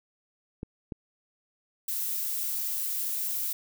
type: clicks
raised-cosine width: 3 ms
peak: -22 dBFS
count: 2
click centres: 0.631 / 0.922 s
type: noise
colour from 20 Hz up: violet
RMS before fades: -31 dBFS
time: 1.88-3.53 s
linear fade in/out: 5 ms
effects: none